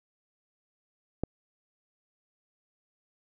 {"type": "click", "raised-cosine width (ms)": 2, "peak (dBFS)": -15, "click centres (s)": 1.236, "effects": []}